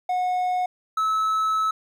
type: tone pair in turn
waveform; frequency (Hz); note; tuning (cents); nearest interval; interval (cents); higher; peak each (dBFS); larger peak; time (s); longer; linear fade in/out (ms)
triangle; 729 / 1298.9; F#5 / E6; -26 / -26; minor seventh; 1000; second; -19 / -18; second; 0.09-0.66 / 0.97-1.71; second; 5
effects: 10-bit